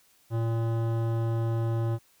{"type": "tone with hard clipping", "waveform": "sine", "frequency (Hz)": 114.5, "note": "A#2", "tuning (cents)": -31, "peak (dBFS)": -27, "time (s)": [0.3, 1.99], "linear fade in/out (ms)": 50, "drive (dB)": 16, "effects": ["white hiss -63 dBFS RMS until 2.2 s"]}